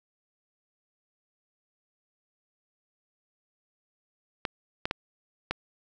clicks, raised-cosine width 0.3 ms, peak -12 dBFS, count 4, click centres 4.452 / 4.855 / 4.911 / 5.51 s, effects none

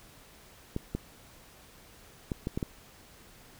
clicks, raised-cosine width 3 ms, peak -18 dBFS, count 6, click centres 0.764 / 0.95 / 2.318 / 2.471 / 2.575 / 2.628 s, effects pink hiss -55 dBFS RMS until 3.59 s

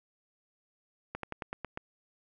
slowing click train, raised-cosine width 0.5 ms, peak -21 dBFS, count 7, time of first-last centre 1.15-1.774 s, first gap 83 ms, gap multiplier 1.09, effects none

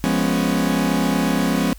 40% pulse chord, C# dominant seventh, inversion first, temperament equal with one note detuned, 174.61 / 207.7 / 248.7 / 277.2 Hz, E#3 / G#3 / B3 / C#4, 0 / 0 / +12 / 0 cents, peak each -22 dBFS, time 0.04-1.73 s, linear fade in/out 0 ms, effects added 50 Hz sine -37 dBFS peak until 1.78 s + white hiss -50 dBFS RMS until 1.78 s

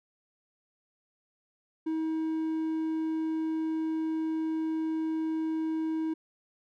triangle tone, 318.7 Hz, D#4, 42 cents sharp, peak -26 dBFS, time 1.86-6.14 s, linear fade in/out 10 ms, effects none

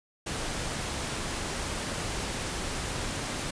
pink noise, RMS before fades -33 dBFS, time 0.26-3.51 s, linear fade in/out 10 ms, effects resampled to 22050 Hz

